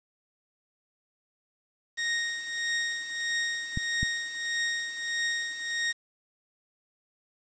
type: tone with tremolo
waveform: sawtooth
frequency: 1864.7 Hz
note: A#6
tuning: in tune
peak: -22 dBFS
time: 1.97-5.93 s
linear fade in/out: 20 ms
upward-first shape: triangle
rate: 1.6 Hz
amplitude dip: 70%
type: clicks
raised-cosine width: 5 ms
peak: -17 dBFS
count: 2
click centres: 3.774 / 4.03 s
effects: resampled to 16000 Hz + 8-bit